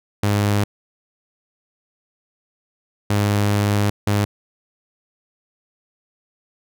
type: tone bursts at uneven times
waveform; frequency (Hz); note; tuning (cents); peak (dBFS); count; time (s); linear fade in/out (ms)
sawtooth; 102.7; G#2; -19; -12; 3; 0.23-0.64 / 3.1-3.9 / 4.07-4.25; 5
effects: none